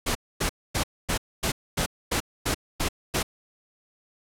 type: noise bursts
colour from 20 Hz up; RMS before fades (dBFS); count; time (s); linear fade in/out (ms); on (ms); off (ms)
pink; -25; 10; 0.06-3.23; 10; 92; 250
effects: low-pass 12000 Hz 12 dB/octave